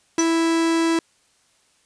45% pulse tone, 329.6 Hz, E4, in tune, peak -17 dBFS, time 0.18-0.99 s, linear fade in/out 2 ms
sine tone with exponential decay, 5920 Hz, F#8, in tune, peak -16 dBFS, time 0.19-0.26 s, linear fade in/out 5 ms, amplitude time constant 15 ms
effects white hiss -61 dBFS RMS until 1.85 s + resampled to 22050 Hz

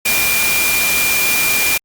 sine tone in noise, 2400 Hz, D7, 37 cents sharp, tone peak -16 dBFS, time 0.05-1.78 s, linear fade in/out 10 ms, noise white, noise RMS -17 dBFS, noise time 0.05-1.78 s, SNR -2 dB, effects Opus 48 kbps

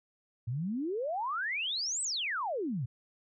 sine exponential two-way sweep, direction up then down, 110 to 8320 to 110 Hz, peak -31 dBFS, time 0.47-2.86 s, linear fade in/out 10 ms, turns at 2.02 s, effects none

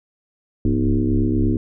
sine tone with frequency modulation, 172.9 Hz, F3, 17 cents flat, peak -15 dBFS, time 0.65-1.57 s, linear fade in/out 2 ms, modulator 68.4 Hz, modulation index 2.6, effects none

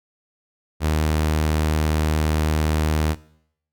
sawtooth tone, 77.4 Hz, D#2, 9 cents flat, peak -14 dBFS, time 0.8-3.16 s, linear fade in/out 50 ms, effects noise-tail reverb RT60 0.7 s tail -20 dB re dry

